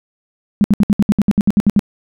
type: tone bursts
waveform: sine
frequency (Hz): 204.6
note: G#3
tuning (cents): -26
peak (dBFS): -7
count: 13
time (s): 0.61-1.793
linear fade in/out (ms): 0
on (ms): 31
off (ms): 65
effects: none